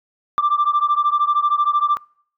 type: beating tone pair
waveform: sine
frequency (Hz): 1174.7 / 1187.7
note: D6 / D6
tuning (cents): 0 / +19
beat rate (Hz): 13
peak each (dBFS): -16 / -17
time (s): 0.38-1.97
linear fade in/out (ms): 0
effects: noise-tail reverb RT60 0.6 s tail -26 dB re dry + tanh soft clip ceiling -10 dBFS